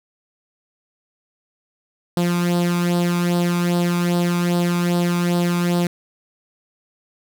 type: tone with flanger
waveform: sawtooth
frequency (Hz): 174.61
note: F3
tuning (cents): 0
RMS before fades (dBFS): -19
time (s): 2.17-5.87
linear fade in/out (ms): 2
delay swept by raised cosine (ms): 0.22 to 0.85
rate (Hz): 2.5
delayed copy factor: +0.65
effects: none